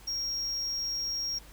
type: tone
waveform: triangle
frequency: 5588 Hz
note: F8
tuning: in tune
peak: -29 dBFS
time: 0.07-1.39 s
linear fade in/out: 10 ms
effects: added 50 Hz sine -51 dBFS peak until 1.52 s + pink hiss -54 dBFS RMS until 1.52 s